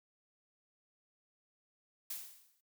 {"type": "noise with exponential decay", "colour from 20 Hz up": "blue", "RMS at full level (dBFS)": -39, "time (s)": [2.1, 2.61], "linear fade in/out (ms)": 5, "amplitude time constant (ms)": 110, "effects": ["noise-tail reverb RT60 0.1 s tail -21 dB re dry"]}